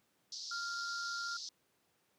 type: band-pass noise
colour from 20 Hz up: pink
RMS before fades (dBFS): -45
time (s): 0.32-1.49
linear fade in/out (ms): 2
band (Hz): 4300 to 5700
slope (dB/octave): 48
type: tone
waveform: triangle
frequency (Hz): 1392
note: F6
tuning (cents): -6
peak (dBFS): -37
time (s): 0.51-1.37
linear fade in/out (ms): 5
effects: pink hiss -75 dBFS RMS until 2.18 s + high-pass 150 Hz 12 dB/octave